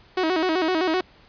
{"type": "tone with vibrato", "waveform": "sawtooth", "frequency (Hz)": 343.4, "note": "F4", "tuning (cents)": -29, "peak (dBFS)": -16, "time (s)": [0.17, 1.01], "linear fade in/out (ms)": 5, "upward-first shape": "square", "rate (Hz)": 7.8, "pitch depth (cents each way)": 130, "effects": ["pink hiss -53 dBFS RMS until 1.28 s", "resampled to 11025 Hz"]}